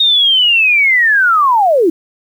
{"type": "linear sweep", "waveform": "sine", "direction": "down", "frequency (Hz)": [3729, 302.9], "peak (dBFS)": -7, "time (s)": [0, 1.9], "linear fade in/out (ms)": 5, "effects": ["7-bit"]}